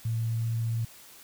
sine tone with pitch glide, 113.7 to 114.42 Hz, A#2 to A#2, -43 to -32 cents, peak -26 dBFS, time 0.05-0.85 s, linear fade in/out 5 ms, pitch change +11 cents, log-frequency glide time 0.25-0.46 s, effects white hiss -51 dBFS RMS until 1.23 s

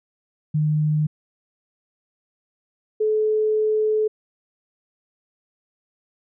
sine tone pair in turn, 152.3 / 430.8 Hz, D#3 / A4, -37 / -37 cents, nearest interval octave + tritone, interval 1800 cents, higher second, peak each -17 dBFS, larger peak neither, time 0.54-1.07 / 3-4.08 s, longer second, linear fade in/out 10 ms, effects none

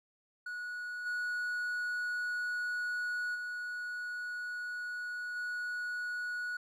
triangle tone with level steps, 1462 Hz, F#6, 21 cents flat, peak -36 / -31 / -35 / -33 dBFS, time 0.46-6.57 s, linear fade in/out 5 ms, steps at 1.05 / 3.34 / 5.35 s, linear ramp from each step 20 ms, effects none

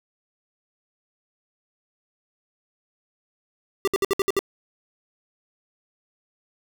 square tone bursts, 392 Hz, G4, in tune, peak -19 dBFS, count 7, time 3.85-4.391 s, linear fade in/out 0 ms, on 25 ms, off 61 ms, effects none

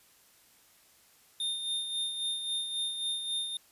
square tone with tremolo, 3637 Hz, A#7, 43 cents flat, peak -30 dBFS, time 1.4-3.57 s, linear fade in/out 2 ms, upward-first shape sine, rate 3.7 Hz, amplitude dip 50%, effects white hiss -62 dBFS RMS until 3.71 s + resampled to 32000 Hz

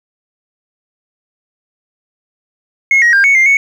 sine tone with pitch steps, 2166 / 1891 / 1598 / 2219 / 2102 / 2216 Hz, C#7 / A#6 / G6 / C#7 / C7 / C#7, -41 / +24 / +33 / +1 / +7 / -1 cents, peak -4 dBFS, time 2.91-3.57 s, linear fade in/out 2 ms, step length 110 ms, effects tanh soft clip ceiling -4 dBFS + 7-bit

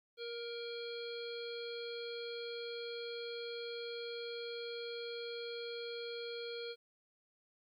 harmonic tone, 470 Hz, A#4, 14 cents sharp, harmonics 1 / 3 / 5 / 7 / 9 / 10, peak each -42 / -52 / -53 / -50 / -50 / -62 dBFS, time 0.17-6.76 s, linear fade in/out 50 ms, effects 13-bit

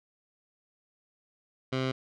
15% pulse tone with low-pass filter, 130.81 Hz, C3, in tune, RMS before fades -30 dBFS, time 1.72-1.92 s, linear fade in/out 10 ms, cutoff 3800 Hz, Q 1.5, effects none

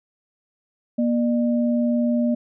sine tone pair together, 238.2 / 601 Hz, A#3 / D5, +38 / +40 cents, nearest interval octave + major third, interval 1602 cents, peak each -18 / -26 dBFS, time 0.98-2.35 s, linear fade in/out 10 ms, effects none

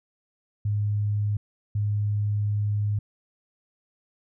sine tone bursts at uneven times, 103.83 Hz, G#2, in tune, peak -22 dBFS, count 2, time 0.65-1.37 / 1.75-2.99 s, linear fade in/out 5 ms, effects none

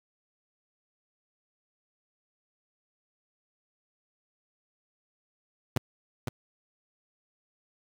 sawtooth tone with echo, 123.47 Hz, B2, in tune, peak -19 dBFS, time 5.76-5.78 s, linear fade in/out 5 ms, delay 510 ms, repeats 1, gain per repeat -6 dB, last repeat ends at 6.29 s, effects 8-bit

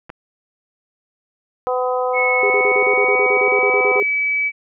clicks, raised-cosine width 0.5 ms, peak -22 / -17 dBFS, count 2, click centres 0.095 / 0.101 s
harmonic tone, 252.2 Hz, B3, 36 cents sharp, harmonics 2 / 3 / 4 / 5, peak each -19 / -23 / -25 / -27 dBFS, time 1.67-4 s, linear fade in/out 0 ms
sine tone with pitch glide, 2198 to 2289 Hz, C#7 to D7, -15 to -45 cents, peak -16 dBFS, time 2.13-4.52 s, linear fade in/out 50 ms, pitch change +70 cents, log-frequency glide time 2.37-3.8 s
sine tone bursts, 410 Hz, G#4, 22 cents flat, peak -17 dBFS, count 15, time 2.43-4.027 s, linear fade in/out 2 ms, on 71 ms, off 38 ms
effects none

